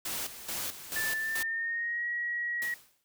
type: noise with tremolo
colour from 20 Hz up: white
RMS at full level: -35 dBFS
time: 0.05-1.43 s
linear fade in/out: 5 ms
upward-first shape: square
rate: 2.3 Hz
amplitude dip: 70%
type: tone with pitch glide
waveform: sine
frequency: 1760 to 1908.2 Hz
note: A6 to A#6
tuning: 0 to +40 cents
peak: -30 dBFS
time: 0.96-2.74 s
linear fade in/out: 2 ms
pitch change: +140 cents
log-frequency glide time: 1.17-2.07 s
type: noise with exponential decay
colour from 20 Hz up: white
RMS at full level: -39 dBFS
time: 2.62-3.04 s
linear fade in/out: 0 ms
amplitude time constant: 90 ms
effects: none